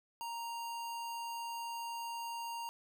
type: tone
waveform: square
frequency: 932.3 Hz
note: A#5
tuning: in tune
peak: -40 dBFS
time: 0.21-2.69 s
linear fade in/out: 0 ms
effects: none